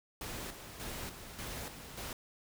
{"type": "noise with tremolo", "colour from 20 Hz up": "pink", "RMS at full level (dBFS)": -42, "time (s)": [0.21, 2.13], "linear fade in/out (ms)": 2, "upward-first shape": "square", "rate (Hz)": 1.7, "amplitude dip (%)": 55, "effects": []}